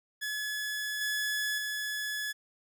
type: tone with level steps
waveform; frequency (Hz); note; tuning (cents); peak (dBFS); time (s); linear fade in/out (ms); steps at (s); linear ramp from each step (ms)
sawtooth; 1705; G#6; +45; -29 / -26 / -29; 0.21-2.33; 20; 1.01 / 1.58; 2
effects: none